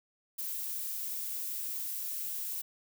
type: noise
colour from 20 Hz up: violet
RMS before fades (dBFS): -37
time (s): 0.38-2.62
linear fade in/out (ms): 10
effects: none